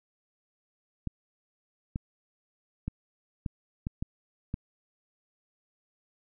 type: clicks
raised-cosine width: 5 ms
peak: -19 dBFS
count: 7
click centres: 1.073 / 1.959 / 2.88 / 3.462 / 3.869 / 4.025 / 4.541 s
effects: none